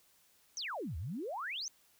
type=exponential two-way sweep; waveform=sine; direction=down then up; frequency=6450 to 71.4 to 6450 Hz; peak=-37 dBFS; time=0.57-1.68 s; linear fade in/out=0 ms; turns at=0.97 s; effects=white hiss -68 dBFS RMS until 1.99 s

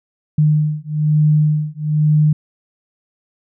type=beating tone pair; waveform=sine; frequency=151.4 / 152.5 Hz; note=D#3 / D#3; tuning=-47 / -34 cents; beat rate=1.1 Hz; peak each=-15 dBFS; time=0.38-2.33 s; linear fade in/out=5 ms; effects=none

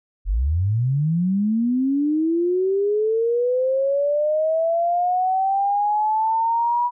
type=linear sweep; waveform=sine; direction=up; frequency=40.94 to 976 Hz; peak=-17 dBFS; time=0.25-6.91 s; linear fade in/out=50 ms; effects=none

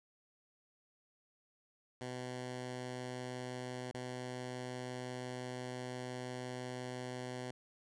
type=tone with dropouts; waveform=10% pulse; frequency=125.8 Hz; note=B2; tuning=32 cents sharp; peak=-33 dBFS; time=2.01-7.51 s; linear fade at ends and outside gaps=2 ms; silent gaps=3.912-3.944 s; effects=resampled to 22050 Hz

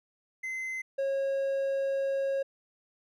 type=tone pair in turn; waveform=triangle; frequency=2059 / 545.4 Hz; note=C7 / C#5; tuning=-28 / -28 cents; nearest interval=octave + major seventh; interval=2300 cents; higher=first; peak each=-31 / -25 dBFS; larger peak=second; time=0.43-0.82 / 0.98-2.43 s; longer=second; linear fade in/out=10 ms; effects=none

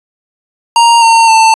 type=tone with pitch steps; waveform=square; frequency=933 / 912.2 / 891.9 Hz; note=A#5 / A#5 / A5; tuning=+1 / -38 / +23 cents; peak=-4 dBFS; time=0.76-1.54 s; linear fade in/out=2 ms; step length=260 ms; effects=resampled to 24000 Hz

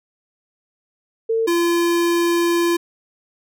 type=tone pair in turn; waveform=sine / square; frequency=451.1 / 342.3 Hz; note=A4 / F4; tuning=+43 / -35 cents; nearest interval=perfect fourth; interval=478 cents; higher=first; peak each=-16 / -16 dBFS; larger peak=neither; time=1.29-1.47 / 1.47-2.77 s; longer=second; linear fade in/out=10 ms; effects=none

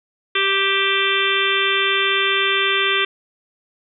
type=harmonic tone with a mistuned harmonic; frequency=392 Hz; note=G4; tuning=in tune; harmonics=1 / 3 / 4 / 5 / 6 / 7 / 8 / 9; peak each=-24 / -24 / -24 / -24 / -24 / -24 / -24 / -24 dBFS; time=0.35-3.05 s; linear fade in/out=5 ms; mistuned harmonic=7; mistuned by=-34 cents; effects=none

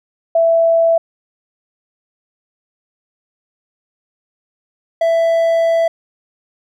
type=tone pair in turn; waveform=sine / triangle; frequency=663 / 663 Hz; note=E5 / E5; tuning=+10 / +10 cents; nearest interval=unison; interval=0 cents; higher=neither; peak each=-9 dBFS; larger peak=neither; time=0.35-0.98 / 5.01-5.88 s; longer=second; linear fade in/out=5 ms; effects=none

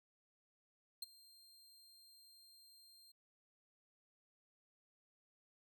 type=tone with ADSR envelope; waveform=sawtooth; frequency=4183 Hz; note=C8; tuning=1 cent flat; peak=-37 dBFS; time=1.02-3.12 s; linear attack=6 ms; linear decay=20 ms; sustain=-22 dB; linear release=8 ms; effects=none

